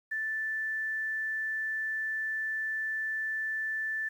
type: tone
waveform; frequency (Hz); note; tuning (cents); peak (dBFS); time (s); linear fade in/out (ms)
sine; 1760; A6; 0; -30; 0.11-4.09; 10
effects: 10-bit